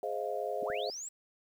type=chord; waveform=sine; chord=F minor seventh; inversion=first; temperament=just; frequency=419.1 / 523.8 / 628.6 / 698.5 Hz; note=Ab4 / C5 / Eb5 / F5; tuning=+16 / +2 / +18 / 0 cents; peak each=-38 dBFS; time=0.03-0.9 s; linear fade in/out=2 ms
type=linear sweep; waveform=sine; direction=up; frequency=102.5 to 7910 Hz; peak=-39 dBFS; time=0.62-1.09 s; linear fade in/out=10 ms
type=click; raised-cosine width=2 ms; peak=-34 dBFS; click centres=0.701 s
effects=10-bit